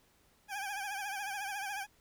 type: tone with vibrato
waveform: 20% pulse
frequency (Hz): 803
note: G5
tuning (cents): +41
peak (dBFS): -32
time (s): 0.48-1.87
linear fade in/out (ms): 50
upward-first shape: triangle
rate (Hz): 14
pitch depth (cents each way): 94
effects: pink hiss -68 dBFS RMS until 2 s